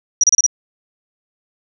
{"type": "tone bursts", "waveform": "sine", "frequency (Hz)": 5780, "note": "F#8", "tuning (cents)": -41, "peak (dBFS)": -8, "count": 5, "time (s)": [0.21, 0.464], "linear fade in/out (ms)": 2, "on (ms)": 26, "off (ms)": 31, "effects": []}